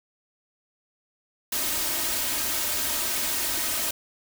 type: noise with comb filter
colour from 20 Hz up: white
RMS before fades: -27 dBFS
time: 1.52-3.91 s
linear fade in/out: 5 ms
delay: 3.2 ms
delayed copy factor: +0.65
effects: none